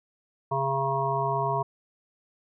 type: harmonic tone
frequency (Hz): 136.2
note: C#3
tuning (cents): -30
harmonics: 1 / 3 / 5 / 7 / 8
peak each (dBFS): -31 / -32 / -30 / -28 / -32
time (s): 0.51-1.63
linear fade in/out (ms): 10
effects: none